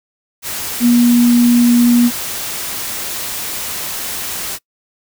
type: tone in noise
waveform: sine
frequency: 240 Hz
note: B3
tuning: 49 cents flat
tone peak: -7 dBFS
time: 0.8-2.11 s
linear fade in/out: 50 ms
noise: white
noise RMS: -23 dBFS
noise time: 0.42-4.59 s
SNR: +13 dB
effects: noise-tail reverb RT60 0.1 s tail -23 dB re dry